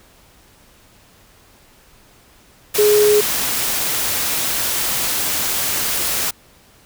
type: tone in noise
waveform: sine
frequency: 419 Hz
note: G#4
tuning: 15 cents sharp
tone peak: -10 dBFS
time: 2.78-3.21 s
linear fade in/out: 10 ms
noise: white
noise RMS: -20 dBFS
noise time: 2.74-6.31 s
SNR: +7 dB
effects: pink hiss -50 dBFS RMS until 6.85 s